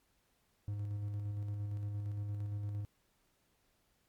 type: tone with tremolo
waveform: triangle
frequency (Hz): 102.8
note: G#2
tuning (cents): -17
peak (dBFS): -33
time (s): 0.68-2.85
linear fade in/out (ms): 0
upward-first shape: square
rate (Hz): 8.7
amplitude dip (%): 25
effects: pink hiss -75 dBFS RMS until 4.08 s + MP3 96 kbps